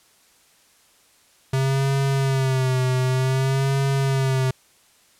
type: tone with vibrato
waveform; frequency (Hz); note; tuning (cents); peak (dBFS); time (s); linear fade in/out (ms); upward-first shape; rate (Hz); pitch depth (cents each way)
square; 132.6; C3; +23; -19; 1.53-4.51; 5; sine; 0.54; 58
effects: white hiss -57 dBFS RMS until 5.19 s + low-pass 11000 Hz 12 dB/octave